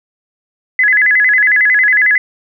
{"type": "tone with vibrato", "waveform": "sine", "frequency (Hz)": 1845, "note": "A#6", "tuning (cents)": -18, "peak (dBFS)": -7, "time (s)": [0.79, 2.18], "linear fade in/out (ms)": 2, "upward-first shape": "square", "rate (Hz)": 11, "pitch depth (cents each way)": 160, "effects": []}